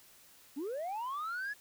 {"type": "linear sweep", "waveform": "sine", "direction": "up", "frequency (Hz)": [254.6, 1719], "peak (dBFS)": -33, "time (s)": [0.56, 1.54], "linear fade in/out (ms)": 20, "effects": ["tanh soft clip ceiling -34 dBFS", "white hiss -60 dBFS RMS until 1.6 s"]}